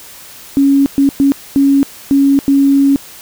sine tone bursts at uneven times, 277.2 Hz, C#4, in tune, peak -6 dBFS, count 6, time 0.57-0.86 / 0.98-1.09 / 1.2-1.32 / 1.56-1.83 / 2.11-2.39 / 2.48-2.96 s, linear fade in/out 0 ms, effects white hiss -35 dBFS RMS until 3.21 s

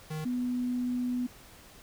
square / sine tone pair in turn, 155.56 / 247.5 Hz, D#3 / B3, 0 / +4 cents, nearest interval minor sixth, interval 804 cents, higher second, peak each -34 / -28 dBFS, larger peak second, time 0.1-0.25 / 0.25-1.27 s, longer second, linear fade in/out 10 ms, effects pink hiss -53 dBFS RMS until 1.82 s

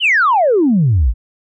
sine exponential sweep, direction down, 3160 to 49.22 Hz, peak -8 dBFS, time 0-1.14 s, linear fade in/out 50 ms, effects tanh soft clip ceiling -5 dBFS

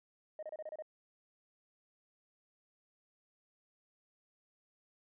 sine tone bursts, 620 Hz, D#5, 6 cents flat, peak -39 dBFS, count 7, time 0.39-0.823 s, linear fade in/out 2 ms, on 37 ms, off 29 ms, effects tanh soft clip ceiling -38 dBFS

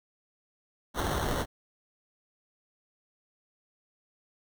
pink noise with sample-and-hold, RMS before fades -30 dBFS, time 0.94-1.46 s, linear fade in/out 50 ms, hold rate 2450 Hz, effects none

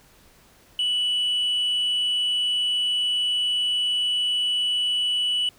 sine tone with amplitude modulation, 2960 Hz, F#7, in tune, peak -17 dBFS, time 0.79-5.49 s, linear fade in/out 2 ms, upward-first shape sine, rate 273 Hz, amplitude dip 30%, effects tanh soft clip ceiling -19 dBFS + pink hiss -55 dBFS RMS until 5.58 s

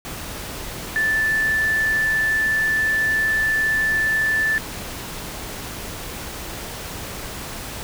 sine tone in noise, 1757 Hz, A6, 3 cents flat, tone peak -17 dBFS, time 0.96-4.58 s, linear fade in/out 0 ms, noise pink, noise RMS -32 dBFS, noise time 0.05-7.83 s, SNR +12 dB, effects none

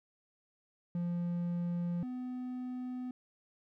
triangle tone pair in turn, 173.7 / 251.4 Hz, F3 / B3, -9 / +31 cents, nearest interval tritone, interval 640 cents, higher second, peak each -30 / -35 dBFS, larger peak first, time 0.95-2.03 / 2.03-3.11 s, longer neither, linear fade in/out 2 ms, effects none

